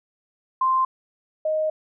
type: tone pair in turn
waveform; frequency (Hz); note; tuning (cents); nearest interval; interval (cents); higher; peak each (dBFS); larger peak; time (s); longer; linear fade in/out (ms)
sine; 1045 / 623.1; C6 / D#5; -2 / +2; major sixth; 896; first; -17 / -20; first; 0.61-0.85 / 1.45-1.7; second; 5
effects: none